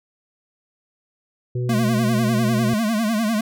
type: harmonic tone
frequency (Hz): 123.47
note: B2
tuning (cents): 0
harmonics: 1 / 3 / 4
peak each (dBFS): -21 / -29 / -37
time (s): 1.55-2.74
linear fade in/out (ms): 5
type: tone with vibrato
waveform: square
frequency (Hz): 220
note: A3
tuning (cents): 0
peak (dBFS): -19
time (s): 1.69-3.41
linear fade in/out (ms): 5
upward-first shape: sine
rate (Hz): 10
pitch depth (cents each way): 110
effects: none